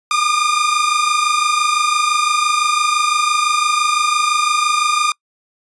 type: tone pair together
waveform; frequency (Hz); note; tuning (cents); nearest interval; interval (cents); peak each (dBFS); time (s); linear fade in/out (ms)
sawtooth; 1198.1 / 1224; D6 / D#6; +34 / -29; unison; 37; -13; 0.11-5.12; 2
effects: noise-tail reverb RT60 0.1 s tail -26 dB re dry + resampled to 22050 Hz